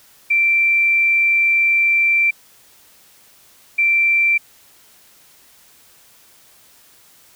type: tone pair in turn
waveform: sine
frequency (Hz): 2349 / 2349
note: D7 / D7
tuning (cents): 0 / 0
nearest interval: unison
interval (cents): 0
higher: neither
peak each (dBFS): -12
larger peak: neither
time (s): 0.3-2.31 / 3.78-4.38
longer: first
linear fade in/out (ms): 10
effects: white hiss -50 dBFS RMS until 7.35 s